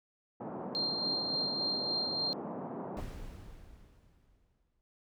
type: band-pass noise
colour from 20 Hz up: pink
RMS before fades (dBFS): -41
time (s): 0.4-3.01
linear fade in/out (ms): 10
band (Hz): 170 to 960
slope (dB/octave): 24
type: tone with tremolo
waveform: sine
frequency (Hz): 4186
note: C8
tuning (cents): 0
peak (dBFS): -30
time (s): 0.75-2.33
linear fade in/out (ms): 0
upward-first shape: sine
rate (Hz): 3.5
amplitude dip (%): 35
type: noise with exponential decay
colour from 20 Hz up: brown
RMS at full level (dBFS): -38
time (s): 2.97-4.81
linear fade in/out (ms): 0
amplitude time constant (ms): 400
effects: none